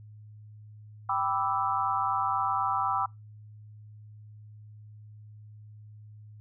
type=chord; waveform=sine; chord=E minor seventh; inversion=first; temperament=equal; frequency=784 / 987.8 / 1174.7 / 1318.5 Hz; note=G5 / B5 / D6 / E6; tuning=0 / 0 / 0 / 0 cents; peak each=-31 dBFS; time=1.09-3.06 s; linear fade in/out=5 ms; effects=noise-tail reverb RT60 0.2 s tail -24 dB re dry + added 106 Hz sine -46 dBFS peak until 6.4 s